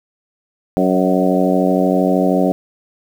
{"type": "harmonic tone with a mistuned harmonic", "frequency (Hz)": 93, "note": "F#2", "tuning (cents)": 9, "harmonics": [2, 3, 4, 5, 6, 7, 8], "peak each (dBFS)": [-17, -17, -21, -22, -20, -21, -23], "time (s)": [0.77, 2.52], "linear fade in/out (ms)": 0, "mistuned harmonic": 7, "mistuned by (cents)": -21, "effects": ["7-bit"]}